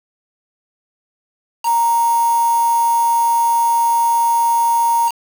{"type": "tone with quantisation", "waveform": "sine", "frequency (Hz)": 932.3, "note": "A#5", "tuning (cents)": 0, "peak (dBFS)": -12, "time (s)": [1.63, 5.12], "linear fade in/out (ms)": 50, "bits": 4, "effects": []}